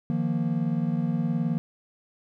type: chord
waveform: triangle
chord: Eb suspended second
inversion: none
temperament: equal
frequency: 155.56 / 174.61 / 233.1 Hz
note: Eb3 / F3 / Bb3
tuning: 0 / 0 / 0 cents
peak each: -26 dBFS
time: 0.1-1.58 s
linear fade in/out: 0 ms
effects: none